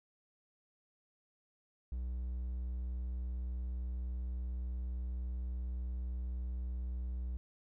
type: tone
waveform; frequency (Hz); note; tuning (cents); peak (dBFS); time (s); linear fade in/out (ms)
triangle; 61.74; B1; 0; -34; 1.92-7.37; 0
effects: none